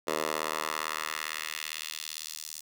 10% pulse tone with high-pass filter sweep, 77.7 Hz, D#2, 2 cents flat, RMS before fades -35 dBFS, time 0.07-2.61 s, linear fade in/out 10 ms, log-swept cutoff 520 to 6200 Hz, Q 1.2, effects none

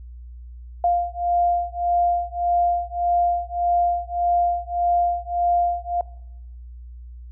sine beating tone pair, 698.5 / 700.2 Hz, F5 / F5, 0 / +4 cents, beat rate 1.7 Hz, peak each -21 dBFS, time 0.84-6.01 s, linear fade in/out 2 ms, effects noise-tail reverb RT60 0.9 s tail -22 dB re dry + added 60 Hz sine -36 dBFS peak until 7.31 s

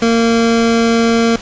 25% pulse tone, 230 Hz, A#3, 23 cents flat, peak -6 dBFS, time 0.02-1.36 s, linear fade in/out 2 ms, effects pink hiss -31 dBFS RMS until 1.41 s + resampled to 16000 Hz

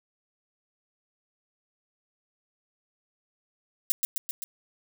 violet noise with echo, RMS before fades -23 dBFS, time 3.9-3.92 s, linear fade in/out 0 ms, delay 130 ms, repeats 4, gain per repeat -3 dB, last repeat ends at 4.44 s, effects none

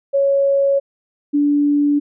sine tone pair in turn, 554.4 / 290.1 Hz, C#5 / D4, 0 / -21 cents, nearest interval major seventh, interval 1121 cents, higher first, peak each -12 dBFS, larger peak neither, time 0.13-0.8 / 1.33-2 s, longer neither, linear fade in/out 20 ms, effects none

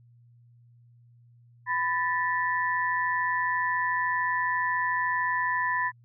sine tone cluster, 997 / 1764 / 1938 Hz, B5 / A6 / B6, +16 / +4 / -33 cents, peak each -27 / -28 / -34 dBFS, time 1.66-5.92 s, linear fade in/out 50 ms, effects added 119 Hz sine -54 dBFS peak until 6.04 s

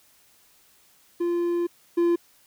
triangle tone pair in turn, 345.8 / 343.4 Hz, F4 / F4, -17 / -29 cents, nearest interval unison, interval 12 cents, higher first, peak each -20 / -16 dBFS, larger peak second, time 1.2-1.67 / 1.97-2.16 s, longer first, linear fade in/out 10 ms, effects white hiss -59 dBFS RMS until 2.46 s

